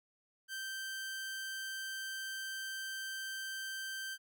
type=tone; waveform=sawtooth; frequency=1561 Hz; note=G6; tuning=8 cents flat; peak=-36 dBFS; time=0.48-4.18 s; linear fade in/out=50 ms; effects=none